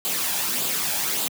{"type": "noise with flanger", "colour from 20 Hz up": "white", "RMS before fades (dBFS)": -25, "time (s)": [0.05, 1.28], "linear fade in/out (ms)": 0, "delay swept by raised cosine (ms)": [0.25, 1.25], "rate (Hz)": 1.7, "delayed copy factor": 0.5, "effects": ["high-pass 150 Hz 12 dB/octave"]}